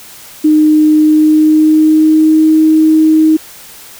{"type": "tone with pitch glide", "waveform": "sine", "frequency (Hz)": [306.8, 314.2], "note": ["D#4", "D#4"], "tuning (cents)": [-24, 17], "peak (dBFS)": -4, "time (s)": [0.44, 3.37], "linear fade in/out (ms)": 10, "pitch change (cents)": 41, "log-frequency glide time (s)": [0.94, 2.47], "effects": ["white hiss -34 dBFS RMS until 3.99 s"]}